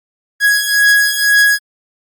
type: beating tone pair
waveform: 45% pulse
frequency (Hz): 1661.2 / 1663.2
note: G#6 / G#6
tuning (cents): 0 / +2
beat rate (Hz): 2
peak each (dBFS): -14 / -11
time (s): 0.4-1.59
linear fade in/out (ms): 50
effects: Opus 48 kbps